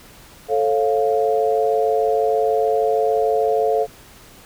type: chord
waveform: sine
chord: A augmented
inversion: none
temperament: equal with one note detuned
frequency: 440 / 546.4 / 698.5 Hz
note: A4 / C#5 / E#5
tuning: 0 / -25 / 0 cents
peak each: -18 / -22 / -20 dBFS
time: 0.48-3.87 s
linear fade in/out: 50 ms
effects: pink hiss -45 dBFS RMS until 4.45 s